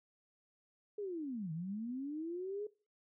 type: linear two-way sweep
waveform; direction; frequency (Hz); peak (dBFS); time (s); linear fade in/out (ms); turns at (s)
sine; down then up; 426.8 to 153 to 426.8; -38; 0.98-2.67; 5; 1.52
effects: noise-tail reverb RT60 0.4 s tail -21 dB re dry